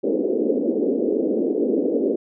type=band-pass noise; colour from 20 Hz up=white; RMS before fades=-21 dBFS; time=0.03-2.16 s; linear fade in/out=10 ms; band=230 to 490 Hz; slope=48 dB/octave; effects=none